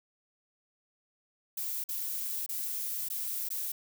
violet noise with dropouts, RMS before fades -35 dBFS, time 1.57-3.72 s, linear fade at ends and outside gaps 5 ms, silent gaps 1.84-1.888 / 2.463-2.49 / 3.087-3.1 / 3.489-3.503 s, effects none

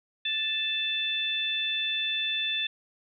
harmonic tone, 880 Hz, A5, in tune, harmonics 2 / 3 / 4, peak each -36 / -32 / -28 dBFS, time 0.25-2.67 s, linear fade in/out 5 ms, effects none

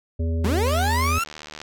harmonic tone, 82.2 Hz, E2, 4 cents flat, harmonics 1 / 3 / 5 / 7, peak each -21 / -31 / -35 / -38 dBFS, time 0.19-1.19 s, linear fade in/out 10 ms
30% pulse linear sweep, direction up, 164.81 to 1394 Hz, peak -19 dBFS, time 0.44-1.24 s, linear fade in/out 5 ms
click train, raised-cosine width 0.2 ms, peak -19 dBFS, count 73, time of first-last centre 0.67-1.616 s, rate 76.1 Hz
effects none

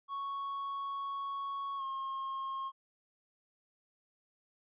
triangle tone with pitch glide, 1108.7 to 1075.3 Hz, C#6 to C6, 0 to +47 cents, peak -34 dBFS, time 0.08-2.72 s, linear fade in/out 50 ms, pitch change -53 cents, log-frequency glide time 1.77-1.83 s, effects resampled to 8000 Hz

